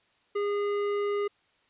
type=tone with hard clipping; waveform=triangle; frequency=408.7 Hz; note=G#4; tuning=28 cents flat; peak=-28 dBFS; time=0.35-1.28 s; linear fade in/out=10 ms; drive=15 dB; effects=white hiss -67 dBFS RMS until 1.69 s + resampled to 8000 Hz